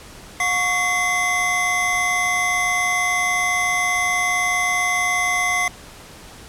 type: tone cluster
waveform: square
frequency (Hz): 720 / 1114 / 2053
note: F#5 / C#6 / C7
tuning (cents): -47 / +8 / -33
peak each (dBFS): -26 / -26 / -20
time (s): 0.4-5.68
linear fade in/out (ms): 2
effects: pink hiss -41 dBFS RMS until 6.48 s + low-pass 11000 Hz 12 dB/octave